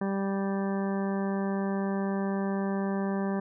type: harmonic tone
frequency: 196 Hz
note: G3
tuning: in tune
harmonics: 1 / 2 / 3 / 4 / 5 / 6 / 8 / 9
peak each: -28 / -34 / -38 / -40 / -42 / -44 / -46 / -47 dBFS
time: 0.01-3.4 s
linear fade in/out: 5 ms
effects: none